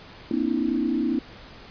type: tone cluster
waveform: sine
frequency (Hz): 235.2 / 264 / 298.5 / 328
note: A#3 / C4 / D4 / E4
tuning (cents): +16 / +16 / +28 / -9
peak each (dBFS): -27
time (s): 0.31-1.19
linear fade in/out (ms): 2
effects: pink hiss -45 dBFS RMS until 1.7 s + resampled to 11025 Hz